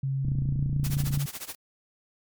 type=tone with pitch glide; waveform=sine; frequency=135.4 to 140.91 Hz; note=C#3 to C#3; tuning=-40 to +29 cents; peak=-25 dBFS; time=0.03-1.26 s; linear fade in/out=5 ms; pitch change=+69 cents; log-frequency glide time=0.4-0.75 s
type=click train; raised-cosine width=5 ms; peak=-19 dBFS; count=28; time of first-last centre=0.25-1.175 s; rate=29.2 Hz
type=noise with tremolo; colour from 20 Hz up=white; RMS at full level=-35 dBFS; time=0.84-1.55 s; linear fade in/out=0 ms; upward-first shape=sine; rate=14 Hz; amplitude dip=90%
effects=MP3 96 kbps